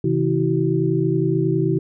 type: tone cluster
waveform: sine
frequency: 133.1 / 162.6 / 326.7 / 379.2 Hz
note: C3 / E3 / E4 / F#4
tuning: +30 / -23 / -15 / +43 cents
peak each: -22 dBFS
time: 0.04-1.79 s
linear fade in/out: 5 ms
effects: none